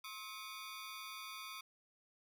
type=ring-modulated tone; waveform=15% pulse; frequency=1174.7 Hz; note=D6; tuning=in tune; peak=-37 dBFS; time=0.04-1.61 s; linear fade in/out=5 ms; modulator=109 Hz; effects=none